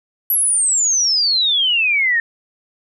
sine exponential sweep, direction down, 11830 to 1800 Hz, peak -13 dBFS, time 0.3-2.2 s, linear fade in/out 2 ms, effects none

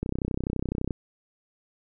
click train, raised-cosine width 3 ms, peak -15 dBFS, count 29, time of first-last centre 0.03-0.908 s, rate 31.9 Hz, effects none

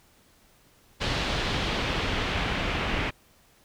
pink noise with low-pass filter sweep, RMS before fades -28 dBFS, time 1-3.11 s, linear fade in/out 20 ms, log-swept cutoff 4000 to 2600 Hz, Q 1.5, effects pink hiss -60 dBFS RMS until 3.64 s

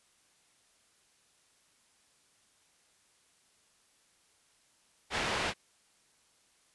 white low-pass noise, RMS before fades -33 dBFS, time 5.1-5.54 s, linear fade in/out 50 ms, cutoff 2700 Hz, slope 12 dB/octave, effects white hiss -68 dBFS RMS until 6.74 s + resampled to 24000 Hz

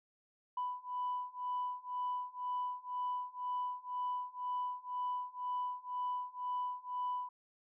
sine beating tone pair, 992 / 994 Hz, B5 / B5, +7 / +11 cents, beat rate 2 Hz, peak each -39 / -38 dBFS, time 0.57-7.29 s, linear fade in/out 5 ms, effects tanh soft clip ceiling -30 dBFS

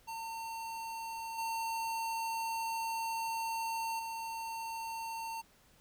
square tone with level steps, 907 Hz, A#5, 48 cents flat, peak -40 / -35 / -39 dBFS, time 0.07-5.42 s, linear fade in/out 20 ms, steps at 1.38 / 3.99 s, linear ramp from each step 5 ms, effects pink hiss -65 dBFS RMS until 5.8 s

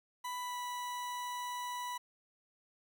40% pulse tone with pitch glide, 991 to 983.6 Hz, B5 to B5, +6 to -7 cents, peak -37 dBFS, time 0.24-1.98 s, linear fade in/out 10 ms, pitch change -13 cents, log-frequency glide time 0.41-0.56 s, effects 11-bit

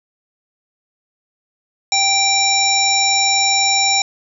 harmonic tone, 784 Hz, G5, in tune, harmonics 1 / 3 / 5 / 7 / 9, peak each -19 / -19 / -19 / -19 / -19 dBFS, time 1.92-4.02 s, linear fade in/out 2 ms, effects none

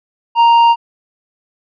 sine tone with tanh clipping, 932.3 Hz, A#5, in tune, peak -7 dBFS, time 0.35-0.76 s, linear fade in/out 50 ms, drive 7 dB, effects resampled to 11025 Hz

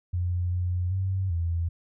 sine tone with pitch steps, 88.7 / 89.5 / 95 / 84.4 Hz, F2 / F2 / F#2 / E2, +27 / +43 / +46 / +41 cents, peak -24 dBFS, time 0.13-1.69 s, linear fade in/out 10 ms, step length 390 ms, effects none

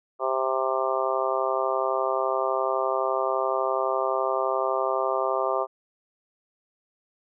harmonic tone, 131.8 Hz, C3, 13 cents sharp, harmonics 3 / 4 / 5 / 6 / 7 / 8 / 9, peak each -30 / -29 / -28 / -33 / -33 / -32 / -30 dBFS, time 0.19-5.67 s, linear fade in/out 50 ms, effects none

